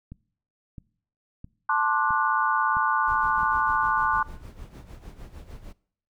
click train, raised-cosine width 5 ms, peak -27 dBFS, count 6, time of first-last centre 0.12-3.431 s, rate 1.51 Hz
sine chord, D dominant seventh, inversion second, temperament just, 881 / 1057.2 / 1174.7 / 1468.3 Hz, A5 / C6 / D6 / F#6, +2 / +18 / 0 / -14 cents, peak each -26 dBFS, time 1.69-4.23 s, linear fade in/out 5 ms
brown noise with tremolo, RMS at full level -39 dBFS, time 3.07-5.73 s, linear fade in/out 10 ms, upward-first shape sine, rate 6.6 Hz, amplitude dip 70%
effects noise-tail reverb RT60 0.6 s tail -22 dB re dry

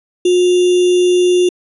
sine tone with sample-and-hold, 359.2 Hz, F4, 49 cents sharp, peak -8 dBFS, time 0.25-1.49 s, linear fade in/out 5 ms, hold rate 3150 Hz, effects resampled to 24000 Hz

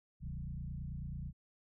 sine tone with frequency modulation, 101.9 Hz, G#2, 32 cents flat, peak -39 dBFS, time 0.2-1.33 s, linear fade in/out 50 ms, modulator 29.2 Hz, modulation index 2.4, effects none

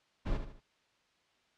brown noise with echo, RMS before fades -32 dBFS, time 0.25-0.38 s, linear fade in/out 20 ms, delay 76 ms, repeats 3, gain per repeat -8 dB, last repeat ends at 0.608 s, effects white hiss -71 dBFS RMS until 1.57 s + low-pass 4000 Hz 12 dB/octave

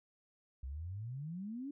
sine exponential sweep, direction up, 62.2 to 293.7 Hz, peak -40 dBFS, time 0.63-1.71 s, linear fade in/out 5 ms, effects none

